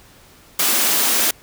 white high-pass noise, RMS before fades -17 dBFS, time 0.59-1.31 s, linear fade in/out 5 ms, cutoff 180 Hz, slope 48 dB/octave, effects pink hiss -48 dBFS RMS until 1.42 s

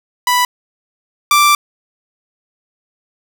sawtooth tone pair in turn, 987.8 / 1174.7 Hz, B5 / D6, 0 / 0 cents, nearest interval minor third, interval 300 cents, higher second, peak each -7 / -4 dBFS, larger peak second, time 0.27-0.45 / 1.31-1.55 s, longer second, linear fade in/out 2 ms, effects none

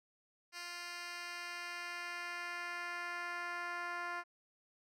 10% pulse tone with band-pass filter sweep, 349.2 Hz, F4, in tune, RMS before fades -43 dBFS, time 0.52-4.24 s, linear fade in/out 50 ms, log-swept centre 4100 to 1300 Hz, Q 1, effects none

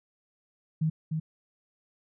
sine tone with echo, 157.9 Hz, D#3, 26 cents sharp, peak -23 dBFS, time 0.81-0.9 s, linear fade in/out 10 ms, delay 300 ms, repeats 1, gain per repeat -4 dB, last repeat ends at 1.2 s, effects none

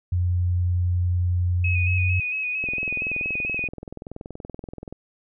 sine tone with pitch glide, 88.9 to 91.03 Hz, F2 to F#2, +31 to -28 cents, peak -19 dBFS, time 0.12-2.2 s, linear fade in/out 5 ms, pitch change +41 cents, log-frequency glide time 1.83-1.93 s
sine tone with vibrato, 2521 Hz, D#7, 22 cents sharp, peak -24 dBFS, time 1.64-3.68 s, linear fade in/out 5 ms, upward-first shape square, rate 4.4 Hz, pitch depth 30 cents each way
click train, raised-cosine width 2 ms, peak -22 dBFS, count 49, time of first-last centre 2.64-4.926 s, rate 21 Hz
effects none

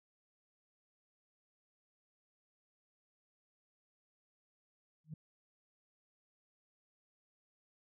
sine tone with exponential growth, 155.56 Hz, D#3, in tune, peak -37 dBFS, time 5.04-5.14 s, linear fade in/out 5 ms, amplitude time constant 20 ms, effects tanh soft clip ceiling -36 dBFS

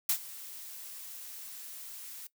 blue noise with ADSR envelope, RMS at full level -26 dBFS, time 0.09-2.27 s, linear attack 5 ms, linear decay 81 ms, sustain -19 dB, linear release 4 ms, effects noise-tail reverb RT60 0.1 s tail -19 dB re dry

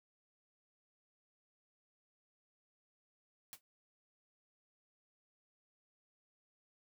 white noise with exponential decay, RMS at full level -45 dBFS, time 3.53-3.61 s, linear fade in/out 0 ms, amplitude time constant 16 ms, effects none

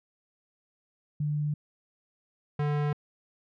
sine / square tone pair in turn, 148.6 / 147.23 Hz, D3 / D3, +21 / +5 cents, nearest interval unison, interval 16 cents, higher first, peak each -26 dBFS, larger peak neither, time 1.2-1.54 / 2.59-2.93 s, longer neither, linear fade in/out 5 ms, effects low-pass 2000 Hz 12 dB/octave

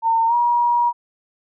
sine tone with pitch glide, 909 to 955.8 Hz, A#5 to A#5, -44 to +43 cents, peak -14 dBFS, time 0.02-0.93 s, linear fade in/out 50 ms, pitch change +87 cents, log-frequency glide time 0.27-0.34 s, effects none

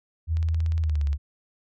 sine tone with pitch glide, 81.1 to 71.42 Hz, E2 to D2, -28 to -48 cents, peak -21 dBFS, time 0.27-1.18 s, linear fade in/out 50 ms, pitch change -220 cents, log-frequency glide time 0.8-1.06 s
click train, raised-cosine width 0.2 ms, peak -26 dBFS, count 14, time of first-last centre 0.37-1.13 s, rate 17.1 Hz
effects none

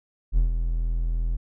triangle tone with ADSR envelope, 41.49 Hz, E1, 12 cents sharp, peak -13 dBFS, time 0.32-1.37 s, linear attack 51 ms, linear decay 130 ms, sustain -7 dB, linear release 13 ms, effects none

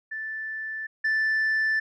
sine tone pair in turn, 1760 / 1760 Hz, A6 / A6, 0 / 0 cents, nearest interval unison, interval 0 cents, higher neither, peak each -30 / -19 dBFS, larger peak second, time 0.11-0.87 / 1.04-1.8 s, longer neither, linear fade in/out 10 ms, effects tanh soft clip ceiling -20 dBFS

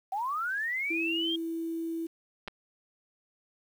sine linear sweep, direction up, 740 to 3259 Hz, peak -29 dBFS, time 0.12-1.36 s, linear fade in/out 5 ms
sine tone, 329.6 Hz, E4, in tune, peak -31 dBFS, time 0.9-2.07 s, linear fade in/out 10 ms
clicks, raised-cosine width 0.3 ms, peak -22 dBFS, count 2, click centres 2.477 / 2.482 s
effects 9-bit

